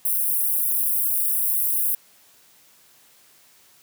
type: high-pass noise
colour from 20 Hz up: white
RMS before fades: -22 dBFS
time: 0.05-1.95 s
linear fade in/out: 5 ms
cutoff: 9900 Hz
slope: 48 dB/octave
effects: white hiss -55 dBFS RMS until 3.82 s + high-pass 80 Hz 12 dB/octave